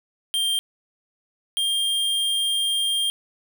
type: tone pair in turn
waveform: square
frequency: 3178 / 3202 Hz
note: G7 / G7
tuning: +23 / +36 cents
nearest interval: unison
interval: 13 cents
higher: second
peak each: -21 dBFS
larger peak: neither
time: 0.34-0.59 / 1.57-3.1 s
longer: second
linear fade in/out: 0 ms
effects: none